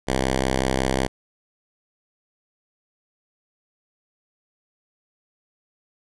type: tone with vibrato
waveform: 5% pulse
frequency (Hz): 65.4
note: C2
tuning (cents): 0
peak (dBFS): -9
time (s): 0.07-1.08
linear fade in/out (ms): 20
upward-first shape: sine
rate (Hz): 13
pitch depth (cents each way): 9
effects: resampled to 24000 Hz